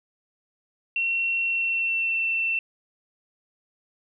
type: tone with pitch glide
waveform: sine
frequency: 2723 to 2687 Hz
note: F7 to E7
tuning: -44 to +33 cents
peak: -22 dBFS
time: 0.96-2.59 s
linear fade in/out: 2 ms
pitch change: -23 cents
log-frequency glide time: 1.46-2.23 s
effects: none